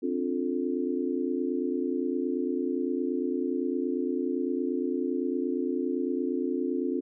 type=chord; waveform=sine; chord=D minor seventh; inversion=third; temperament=just; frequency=264.3 / 293.7 / 352.4 / 440.5 Hz; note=C4 / D4 / F4 / A4; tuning=+18 / 0 / +16 / +2 cents; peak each=-30 / -33 / -31 / -35 dBFS; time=0.02-7.01 s; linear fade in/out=20 ms; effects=none